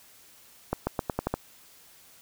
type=accelerating click train; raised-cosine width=1 ms; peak=-12 dBFS; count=7; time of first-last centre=0.73-1.34 s; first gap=140 ms; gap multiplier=0.87; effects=white hiss -55 dBFS RMS until 2.21 s